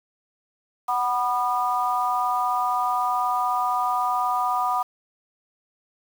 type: tone cluster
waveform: sine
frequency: 743 / 982 / 1218 Hz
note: F#5 / B5 / D#6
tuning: +7 / -10 / -37 cents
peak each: -25 dBFS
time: 0.88-4.83 s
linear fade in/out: 10 ms
effects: 7-bit